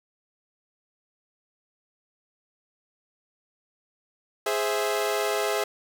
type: chord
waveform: sawtooth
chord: Ab augmented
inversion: none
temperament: equal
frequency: 415.3 / 523.3 / 659.3 Hz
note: Ab4 / C5 / E5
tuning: 0 / 0 / 0 cents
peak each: -23 / -27 / -25 dBFS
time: 4.46-5.64 s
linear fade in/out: 5 ms
effects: none